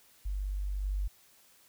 sine tone with level steps, 48.81 Hz, G1, 7 cents flat, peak -31 / -29 dBFS, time 0.25-1.08 s, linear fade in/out 10 ms, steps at 0.83 s, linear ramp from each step 10 ms, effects white hiss -62 dBFS RMS until 1.68 s

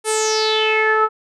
sawtooth tone with low-pass filter sweep, 435.6 Hz, A4, 17 cents flat, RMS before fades -17 dBFS, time 0.04-1.09 s, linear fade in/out 50 ms, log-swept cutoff 9900 to 1200 Hz, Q 6.2, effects none

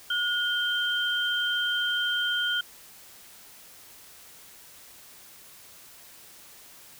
sine tone pair together, 1443 / 3142 Hz, F#6 / G7, -44 / +3 cents, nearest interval octave + minor second, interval 1347 cents, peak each -27 dBFS, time 0.1-2.61 s, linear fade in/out 5 ms, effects white hiss -50 dBFS RMS until 6.99 s

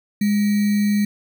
sine tone with sample-and-hold, 206.1 Hz, G#3, 13 cents flat, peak -15 dBFS, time 0.21-1.05 s, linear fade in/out 5 ms, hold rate 2100 Hz, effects none

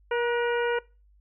harmonic tone with a mistuned harmonic, 475.3 Hz, A#4, 34 cents sharp, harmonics 1 / 2 / 3 / 4 / 5 / 6, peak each -25 / -31 / -32 / -38 / -39 / -41 dBFS, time 0.11-0.79 s, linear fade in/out 5 ms, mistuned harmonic 3, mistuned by +43 cents, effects noise-tail reverb RT60 0.3 s tail -22 dB re dry + added 50 Hz sine -56 dBFS peak until 1.2 s

